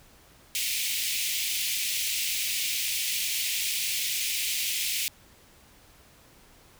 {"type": "high-pass noise", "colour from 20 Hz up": "pink", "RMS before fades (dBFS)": -29, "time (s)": [0.55, 5.08], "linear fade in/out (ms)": 0, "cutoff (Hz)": 2200, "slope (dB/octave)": 48, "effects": ["pink hiss -56 dBFS RMS until 6.79 s"]}